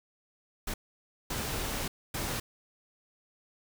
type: noise bursts at uneven times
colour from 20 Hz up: pink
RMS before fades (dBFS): -34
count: 3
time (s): 0.67-0.74 / 1.3-1.88 / 2.14-2.4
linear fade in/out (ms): 5
effects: none